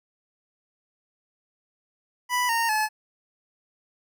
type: tone with pitch steps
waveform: 25% pulse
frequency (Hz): 987.8 / 921.6 / 859.9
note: B5 / A#5 / A5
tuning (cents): 0 / -20 / -40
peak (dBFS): -18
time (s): 2.29-2.89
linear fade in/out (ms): 50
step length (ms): 200
effects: none